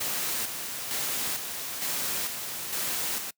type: noise with tremolo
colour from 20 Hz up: white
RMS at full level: -30 dBFS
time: 0-3.31 s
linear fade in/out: 10 ms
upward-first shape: square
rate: 1.1 Hz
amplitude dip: 45%
effects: noise-tail reverb RT60 0.1 s tail -24 dB re dry + high-pass 100 Hz 12 dB/octave